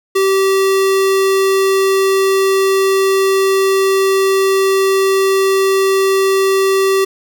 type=tone; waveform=square; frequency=386.7 Hz; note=G4; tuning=24 cents flat; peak=-11 dBFS; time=0.15-7.05 s; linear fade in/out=10 ms; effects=8-bit